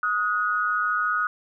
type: tone pair together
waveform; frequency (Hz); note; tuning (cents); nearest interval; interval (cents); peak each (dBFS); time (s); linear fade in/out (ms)
sine; 1250.2 / 1456; D#6 / F#6; +8 / -28; minor third; 264; -24; 0.03-1.27; 2
effects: none